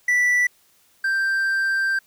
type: tone pair in turn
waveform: triangle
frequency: 1967 / 1573 Hz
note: B6 / G6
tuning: -7 / +6 cents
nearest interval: major third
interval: 387 cents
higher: first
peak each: -14 / -17 dBFS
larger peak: first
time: 0.08-0.47 / 1.04-1.99 s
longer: second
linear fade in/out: 5 ms
effects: white hiss -59 dBFS RMS until 2.06 s